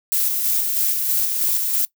violet noise with tremolo, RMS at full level -19 dBFS, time 0.12-1.85 s, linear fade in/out 0 ms, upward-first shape square, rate 3.1 Hz, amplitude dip 30%, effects noise-tail reverb RT60 0.1 s tail -21 dB re dry

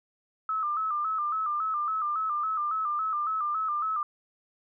sine tone with vibrato, 1244.5 Hz, D#6, in tune, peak -26 dBFS, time 0.49-4.03 s, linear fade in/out 2 ms, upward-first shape square, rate 3.6 Hz, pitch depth 69 cents each way, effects none

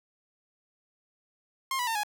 sawtooth tone with pitch steps, 1064 / 981.3 / 905.1 / 834.8 Hz, C6 / B5 / A5 / G#5, +29 / -11 / +49 / +9 cents, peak -24 dBFS, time 1.71-2.034 s, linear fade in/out 2 ms, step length 81 ms, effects none

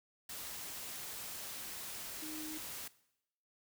sine tone in noise, 310 Hz, D#4, 6 cents flat, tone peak -45 dBFS, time 2.22-2.58 s, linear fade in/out 5 ms, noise white, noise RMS -45 dBFS, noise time 0.29-2.88 s, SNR -3 dB, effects noise-tail reverb RT60 0.8 s tail -19 dB re dry

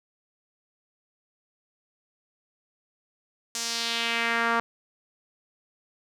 sawtooth tone with band-pass filter sweep, 231.9 Hz, A#3, 9 cents flat, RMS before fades -27 dBFS, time 3.55-4.6 s, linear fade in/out 0 ms, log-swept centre 6700 to 1200 Hz, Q 1.9, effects none

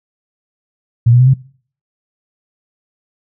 sine tone with pitch steps, 117.5 / 122.49 / 127.69 / 133.11 Hz, A#2 / B2 / C3 / C3, +14 / -14 / -42 / +30 cents, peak -5 dBFS, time 1.06-1.34 s, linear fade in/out 10 ms, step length 70 ms, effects noise-tail reverb RT60 0.5 s tail -22 dB re dry

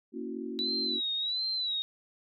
sine chord, F# dominant seventh, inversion first, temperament equal, 233.1 / 277.2 / 329.6 / 370 Hz, A#3 / C#4 / E4 / F#4, 0 / 0 / 0 / 0 cents, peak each -39 / -40 / -41 / -40 dBFS, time 0.12-1.01 s, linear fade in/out 50 ms
sine tone with vibrato, 3922 Hz, B7, 13 cents flat, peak -29 dBFS, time 0.59-1.82 s, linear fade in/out 0 ms, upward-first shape sine, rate 1.4 Hz, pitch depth 95 cents each way
effects none

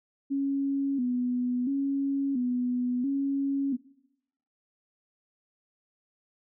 sine tone with vibrato, 261.5 Hz, C4, 1 cent flat, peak -25 dBFS, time 0.3-3.77 s, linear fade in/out 20 ms, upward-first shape square, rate 0.73 Hz, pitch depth 96 cents each way, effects noise-tail reverb RT60 0.8 s tail -20 dB re dry

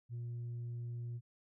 sine tone, 119.2 Hz, A#2, 39 cents sharp, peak -37 dBFS, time 0.09-1.21 s, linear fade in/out 50 ms, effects tanh soft clip ceiling -38 dBFS

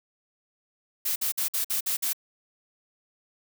blue noise bursts, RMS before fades -27 dBFS, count 7, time 1.05-2.132 s, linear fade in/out 10 ms, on 110 ms, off 52 ms, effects none

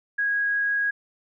sine tone, 1649 Hz, G#6, 13 cents flat, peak -21 dBFS, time 0.18-0.91 s, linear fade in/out 10 ms, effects none

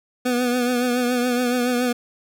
25% pulse tone with vibrato, 246.4 Hz, B3, 4 cents flat, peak -15 dBFS, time 0.25-1.93 s, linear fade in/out 10 ms, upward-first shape triangle, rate 7.1 Hz, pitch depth 49 cents each way, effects none

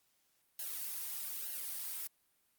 blue noise with flanger, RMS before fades -41 dBFS, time 0.59-2.07 s, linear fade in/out 2 ms, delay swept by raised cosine 0.83 to 3.53 ms, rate 1.1 Hz, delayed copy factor -0.7, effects white hiss -75 dBFS RMS until 2.58 s + Opus 48 kbps

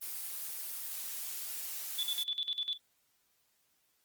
blue noise, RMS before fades -40 dBFS, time 0.01-2.24 s, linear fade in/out 20 ms
sine tone with tremolo, 3463 Hz, A7, 28 cents flat, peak -31 dBFS, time 1.98-2.78 s, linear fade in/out 10 ms, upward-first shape square, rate 10 Hz, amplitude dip 80%
effects white hiss -74 dBFS RMS until 4.04 s + Opus 24 kbps

